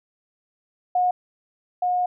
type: tone pair in turn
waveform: sine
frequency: 724 / 721.4 Hz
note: F#5 / F#5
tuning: -38 / -44 cents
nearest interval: unison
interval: 6 cents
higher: first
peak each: -17 / -19 dBFS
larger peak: first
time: 0.95-1.11 / 1.82-2.06 s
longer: second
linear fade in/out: 5 ms
effects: none